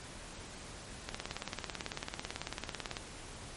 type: click train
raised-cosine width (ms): 0.2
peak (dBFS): -19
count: 35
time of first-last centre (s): 1.09-2.968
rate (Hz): 18.1
effects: pink hiss -48 dBFS RMS until 3.56 s + MP3 48 kbps